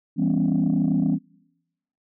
sine chord, C# half-diminished seventh, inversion first, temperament just, 166.31 / 199.57 / 249.5 / 277.2 Hz, E3 / G3 / B3 / C#4, +16 / +31 / +18 / 0 cents, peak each -23 dBFS, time 0.16-1.19 s, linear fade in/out 50 ms, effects noise-tail reverb RT60 0.9 s tail -26 dB re dry + tanh soft clip ceiling -13 dBFS

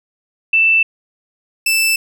sine / sawtooth tone pair in turn, 2657 / 2646 Hz, E7 / E7, +13 / +6 cents, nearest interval unison, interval 7 cents, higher first, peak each -9 dBFS, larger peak neither, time 0.53-0.83 / 1.66-1.96 s, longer neither, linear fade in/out 5 ms, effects none

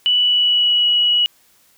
sine tone with pitch glide, 2960 to 2923 Hz, F#7 to F#7, 0 to -22 cents, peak -12 dBFS, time 0.06-1.26 s, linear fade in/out 0 ms, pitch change -22 cents, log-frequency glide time 0.19-0.83 s, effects white hiss -55 dBFS RMS until 1.77 s

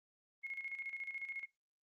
sine tone with tremolo, 2165 Hz, C#7, 41 cents flat, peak -39 dBFS, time 0.43-1.46 s, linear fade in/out 20 ms, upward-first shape square, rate 14 Hz, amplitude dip 60%, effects noise-tail reverb RT60 0.2 s tail -22 dB re dry + Opus 24 kbps

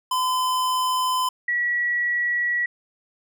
square / sine tone pair in turn, 1019 / 1931.4 Hz, C6 / B6, -46 / -39 cents, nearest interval major seventh, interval 1107 cents, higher second, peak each -21 / -20 dBFS, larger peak second, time 0.11-1.29 / 1.48-2.66 s, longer neither, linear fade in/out 5 ms, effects none

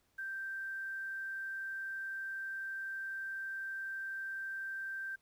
sine tone with quantisation, 1568 Hz, G6, in tune, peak -38 dBFS, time 0.18-5.16 s, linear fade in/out 10 ms, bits 11, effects pink hiss -75 dBFS RMS until 5.21 s

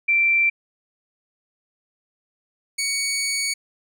sine / 15% pulse tone pair in turn, 2349 / 2240 Hz, D7 / C#7, 0 / +18 cents, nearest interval minor second, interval 82 cents, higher first, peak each -15 dBFS, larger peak neither, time 0.08-0.5 / 2.78-3.54 s, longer second, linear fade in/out 10 ms, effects none

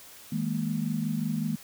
sine chord, D# suspended fourth, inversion none, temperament equal with one note detuned, 159.66 / 207.7 / 233.1 Hz, D#3 / G#3 / A#3, +45 / 0 / 0 cents, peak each -31 dBFS, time 0.32-1.56 s, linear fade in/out 5 ms, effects white hiss -49 dBFS RMS until 1.63 s

